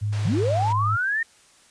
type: tone with pitch glide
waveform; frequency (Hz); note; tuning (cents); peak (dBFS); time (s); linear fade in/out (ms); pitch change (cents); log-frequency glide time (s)
sine; 104.4 to 105.13; G#2 to G#2; +10 to +22; -22; 0.01-0.97; 20; +12; 0.49-0.82
type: band-pass noise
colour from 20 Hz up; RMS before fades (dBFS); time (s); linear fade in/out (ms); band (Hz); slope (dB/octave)
pink; -40; 0.12-0.73; 10; 400 to 6400; 12
type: linear sweep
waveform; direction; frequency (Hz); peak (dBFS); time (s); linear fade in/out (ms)
sine; up; 123.47 to 1864.7; -21; 0.25-1.23; 5
effects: white hiss -55 dBFS RMS until 1.7 s + resampled to 22050 Hz